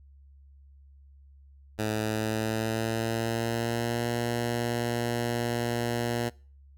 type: tone with pitch glide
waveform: 10% pulse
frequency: 108.2 to 118.68 Hz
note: A2 to A#2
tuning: -29 to +31 cents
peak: -19 dBFS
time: 1.78-6.3 s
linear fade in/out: 20 ms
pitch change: +160 cents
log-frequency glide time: 1.9-4.08 s
effects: noise-tail reverb RT60 0.4 s tail -24 dB re dry + added 69 Hz sine -51 dBFS peak until 6.77 s